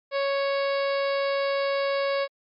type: harmonic tone with a mistuned harmonic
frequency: 554.4 Hz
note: C#5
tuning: in tune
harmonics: 1 / 2 / 3 / 4 / 5 / 6 / 7 / 8 / 9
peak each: -24 / -32 / -36 / -36 / -41 / -45 / -41 / -41 / -45 dBFS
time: 0.11-2.28 s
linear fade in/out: 50 ms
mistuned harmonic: 8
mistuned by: +24 cents
effects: Opus 48 kbps